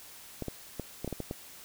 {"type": "clicks", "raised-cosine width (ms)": 2, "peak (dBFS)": -21, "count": 8, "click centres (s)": [0.423, 0.483, 0.797, 1.046, 1.077, 1.127, 1.203, 1.311], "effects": ["white hiss -50 dBFS RMS until 1.64 s"]}